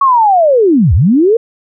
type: linear two-way sweep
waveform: sine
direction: down then up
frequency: 1128 to 65.41 to 477.2 Hz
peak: -5 dBFS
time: 0.01-1.37 s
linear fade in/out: 5 ms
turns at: 0.94 s
effects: none